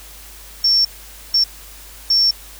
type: tone bursts at uneven times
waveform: sine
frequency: 5450 Hz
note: F8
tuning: 43 cents flat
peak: -11 dBFS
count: 3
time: 0.64-0.85 / 1.34-1.44 / 2.1-2.31 s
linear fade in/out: 5 ms
effects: added 50 Hz sine -41 dBFS peak until 2.59 s + white hiss -40 dBFS RMS until 2.59 s